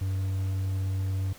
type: tone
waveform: triangle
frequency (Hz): 95.5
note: G2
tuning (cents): -45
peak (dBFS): -24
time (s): 0.01-1.33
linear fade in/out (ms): 5
effects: pink hiss -50 dBFS RMS until 1.38 s